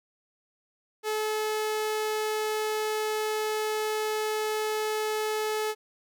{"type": "tone", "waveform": "sawtooth", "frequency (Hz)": 430.5, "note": "A4", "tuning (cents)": -38, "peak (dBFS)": -23, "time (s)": [1.03, 5.75], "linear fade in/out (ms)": 50, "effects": []}